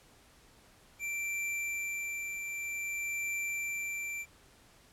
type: tone with tremolo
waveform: square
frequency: 2349 Hz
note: D7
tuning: in tune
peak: -33 dBFS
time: 0.99-4.26 s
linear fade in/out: 50 ms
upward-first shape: triangle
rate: 0.53 Hz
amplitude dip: 40%
effects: pink hiss -61 dBFS RMS until 4.92 s + low-pass 12000 Hz 12 dB/octave